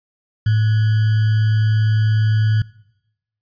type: tone with sample-and-hold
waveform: sine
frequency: 108.6 Hz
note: A2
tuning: 22 cents flat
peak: -12 dBFS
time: 0.46-2.62 s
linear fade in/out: 5 ms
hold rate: 1575 Hz
effects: noise-tail reverb RT60 0.9 s tail -22 dB re dry + resampled to 11025 Hz